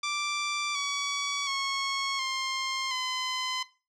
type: tone with pitch steps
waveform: 10% pulse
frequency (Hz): 1174.7 / 1134.7 / 1096 / 1058.7 / 1022.6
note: D6 / C#6 / C#6 / C6 / C6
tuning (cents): 0 / +40 / -20 / +20 / -40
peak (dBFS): -20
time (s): 0.03-3.63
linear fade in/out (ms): 5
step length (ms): 720
effects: noise-tail reverb RT60 0.3 s tail -17 dB re dry + low-pass 6000 Hz 12 dB/octave